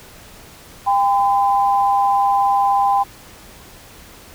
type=tone pair together; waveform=sine; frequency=798.6 / 1018 Hz; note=G5 / C6; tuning=+32 / -48 cents; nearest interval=major third; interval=420 cents; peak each=-14 / -18 dBFS; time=0.86-3.04 s; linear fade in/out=20 ms; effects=pink hiss -42 dBFS RMS until 4.34 s